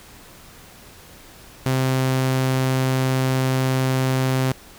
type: tone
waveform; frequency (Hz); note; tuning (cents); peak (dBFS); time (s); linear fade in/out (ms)
sawtooth; 130.81; C3; 0; -14; 1.66-4.52; 0
effects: pink hiss -45 dBFS RMS until 4.78 s